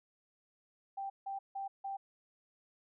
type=tone bursts; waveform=sine; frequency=785 Hz; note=G5; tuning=2 cents sharp; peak=-37 dBFS; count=4; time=0.97-1.97 s; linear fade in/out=10 ms; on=130 ms; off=160 ms; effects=none